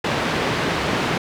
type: band-pass noise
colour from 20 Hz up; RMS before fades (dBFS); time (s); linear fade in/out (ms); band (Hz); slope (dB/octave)
pink; -22; 0.04-1.18; 5; 140 to 3200; 12
effects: none